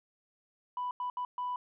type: tone bursts at uneven times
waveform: sine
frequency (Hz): 990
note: B5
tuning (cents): +4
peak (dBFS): -31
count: 4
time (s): 0.77-0.91 / 1-1.1 / 1.17-1.25 / 1.38-1.56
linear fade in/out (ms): 2
effects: tanh soft clip ceiling -29 dBFS